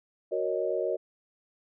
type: chord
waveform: sine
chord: D# minor seventh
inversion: first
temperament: equal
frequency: 370 / 466.2 / 554.4 / 622.3 Hz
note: F#4 / A#4 / C#5 / D#5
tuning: 0 / 0 / 0 / 0 cents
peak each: -32 dBFS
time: 0.31-0.97 s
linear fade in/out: 20 ms
effects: none